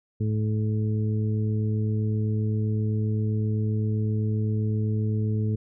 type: harmonic tone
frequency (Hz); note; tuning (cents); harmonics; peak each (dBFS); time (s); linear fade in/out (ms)
107.7; A2; -37; 1 / 2 / 3 / 4; -23 / -30 / -38 / -36; 0.2-5.56; 10
effects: none